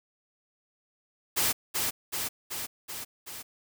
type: noise with echo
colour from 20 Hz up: white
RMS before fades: -26 dBFS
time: 1.36-1.53 s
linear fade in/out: 20 ms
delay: 380 ms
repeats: 5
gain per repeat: -3 dB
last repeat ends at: 3.43 s
effects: none